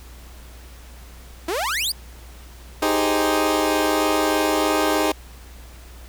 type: exponential sweep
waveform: sawtooth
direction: up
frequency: 311.1 to 5060 Hz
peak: -18 dBFS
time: 1.48-1.92 s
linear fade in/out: 5 ms
type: chord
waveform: 20% pulse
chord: Ab major seventh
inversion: second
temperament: equal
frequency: 311.1 / 392 / 415.3 / 523.3 Hz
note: Eb4 / G4 / Ab4 / C5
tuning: 0 / 0 / 0 / 0 cents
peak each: -16 / -20 / -20 / -21 dBFS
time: 2.82-5.12 s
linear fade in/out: 5 ms
effects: added 60 Hz sine -40 dBFS peak until 6.08 s + pink hiss -47 dBFS RMS until 6.08 s